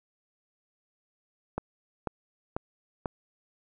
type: click train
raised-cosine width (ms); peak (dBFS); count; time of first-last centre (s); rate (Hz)
1; -16; 4; 1.58-3.058; 2.03
effects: none